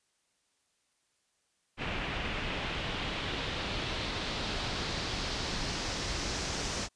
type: noise with low-pass filter sweep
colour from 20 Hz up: pink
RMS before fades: -35 dBFS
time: 1.77-6.89 s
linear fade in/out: 50 ms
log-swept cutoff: 2600 to 6200 Hz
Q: 2
effects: white hiss -75 dBFS RMS until 6.95 s + resampled to 22050 Hz